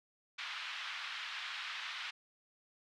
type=band-pass noise; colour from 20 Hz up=white; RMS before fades=-43 dBFS; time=0.38-2.11 s; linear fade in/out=10 ms; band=1100 to 3600 Hz; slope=24 dB/octave; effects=none